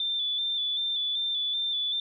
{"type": "tone with vibrato", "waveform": "sine", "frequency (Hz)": 3520, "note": "A7", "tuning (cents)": 0, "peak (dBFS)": -26, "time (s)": [0, 2], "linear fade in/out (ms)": 2, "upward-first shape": "square", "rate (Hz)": 2.6, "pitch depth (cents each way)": 28, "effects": []}